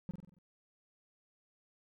triangle tone with echo, 180 Hz, F#3, 47 cents flat, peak -33 dBFS, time 0.09-0.11 s, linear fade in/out 0 ms, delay 46 ms, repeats 6, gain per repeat -5 dB, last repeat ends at 0.386 s, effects none

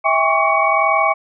sine tone cluster, 650 / 801 / 1095 / 1136 / 2253 Hz, E5 / G5 / C#6 / C#6 / C#7, -24 / +37 / -22 / +42 / +28 cents, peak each -19 dBFS, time 0.04-1.14 s, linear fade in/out 20 ms, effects none

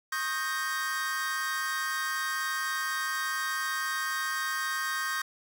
45% pulse chord, Eb dominant seventh, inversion third, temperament equal with one note detuned, 1085.3 / 1244.5 / 1568 / 1864.7 Hz, Db6 / Eb6 / G6 / Bb6, -37 / 0 / 0 / 0 cents, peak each -37 / -37 / -33 / -35 dBFS, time 0.12-5.22 s, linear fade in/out 5 ms, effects none

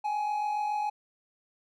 triangle tone pair together, 792.9 / 840 Hz, G5 / G#5, +20 / +19 cents, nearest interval minor second, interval 99 cents, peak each -36 / -26 dBFS, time 0.04-0.9 s, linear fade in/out 10 ms, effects none

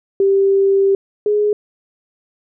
sine tone pair in turn, 392 / 417.2 Hz, G4 / G#4, 0 / +8 cents, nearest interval minor second, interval 108 cents, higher second, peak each -10 / -12 dBFS, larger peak first, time 0.2-0.95 / 1.26-1.53 s, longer first, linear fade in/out 2 ms, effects none

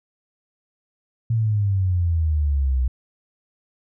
sine exponential sweep, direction down, 116.2 to 61.74 Hz, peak -17 dBFS, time 1.3-2.88 s, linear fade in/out 5 ms, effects none

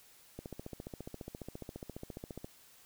click train, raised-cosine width 2 ms, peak -29 dBFS, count 31, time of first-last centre 0.39-2.445 s, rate 14.6 Hz, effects white hiss -61 dBFS RMS until 2.85 s

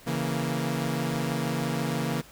sawtooth chord, A# diminished, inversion first, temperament equal, 138.59 / 164.81 / 233.1 Hz, C#3 / E3 / A#3, 0 / 0 / 0 cents, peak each -27 dBFS, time 0.06-2.22 s, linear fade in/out 20 ms, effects pink hiss -51 dBFS RMS until 2.31 s

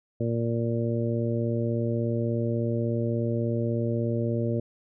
harmonic tone, 116.5 Hz, A#2, 1 cent flat, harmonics 1 / 2 / 3 / 4 / 5, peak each -27 / -30 / -32 / -33 / -34 dBFS, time 0.2-4.6 s, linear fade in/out 5 ms, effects none

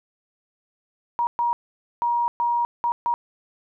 sine tone bursts at uneven times, 950 Hz, A#5, 33 cents sharp, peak -19 dBFS, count 6, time 1.19-1.27 / 1.39-1.53 / 2.02-2.28 / 2.4-2.65 / 2.84-2.92 / 3.06-3.14 s, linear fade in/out 0 ms, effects none

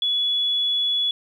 sine tone, 3400 Hz, G#7, 40 cents sharp, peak -19 dBFS, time 0.02-1.11 s, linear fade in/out 2 ms, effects 9-bit

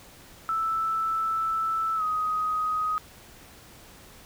sine tone with pitch glide, 1318.5 to 1255.3 Hz, E6 to D#6, 0 to +15 cents, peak -24 dBFS, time 0.49-2.98 s, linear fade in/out 0 ms, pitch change -85 cents, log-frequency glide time 1.96-2.03 s, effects pink hiss -50 dBFS RMS until 4.25 s

